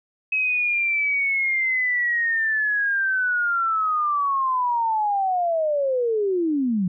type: linear sweep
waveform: sine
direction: down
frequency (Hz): 2560 to 172.7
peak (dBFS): -19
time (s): 0.32-6.88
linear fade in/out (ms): 5
effects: none